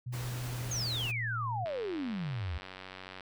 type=tone with pitch glide; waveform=sine; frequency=123.1 to 114.86 Hz; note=B2 to A#2; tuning=-5 to -25 cents; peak=-35 dBFS; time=0.06-1.65 s; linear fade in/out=10 ms; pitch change=-120 cents; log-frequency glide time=0.4-1.42 s
type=noise; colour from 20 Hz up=pink; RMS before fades=-43 dBFS; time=0.12-1.12 s; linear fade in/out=20 ms
type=exponential sweep; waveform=sine; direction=down; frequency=6645 to 71.1 Hz; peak=-33 dBFS; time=0.71-2.58 s; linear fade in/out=5 ms
type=click train; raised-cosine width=0.3 ms; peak=-28 dBFS; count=146; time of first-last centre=1.66-3.207 s; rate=93.7 Hz
effects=none